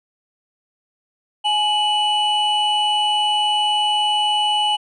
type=tone pair together; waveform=triangle; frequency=841.2 / 2960 Hz; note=G#5 / F#7; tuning=+22 / 0 cents; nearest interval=octave + minor seventh; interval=2178 cents; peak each=-17 dBFS; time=1.44-4.77 s; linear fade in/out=20 ms; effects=resampled to 22050 Hz